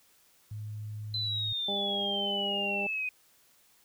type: tone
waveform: sine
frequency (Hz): 106.3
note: G#2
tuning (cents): +41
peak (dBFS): -36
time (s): 0.51-1.53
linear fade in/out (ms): 5
type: exponential sweep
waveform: sine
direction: down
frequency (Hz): 4059 to 2489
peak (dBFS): -30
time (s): 1.14-3.09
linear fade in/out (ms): 2
type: harmonic tone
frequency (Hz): 200.6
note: G3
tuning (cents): +40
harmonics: 1 / 2 / 3 / 4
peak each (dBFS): -38 / -38 / -38 / -38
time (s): 1.68-2.87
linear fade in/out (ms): 5
effects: white hiss -64 dBFS RMS until 3.84 s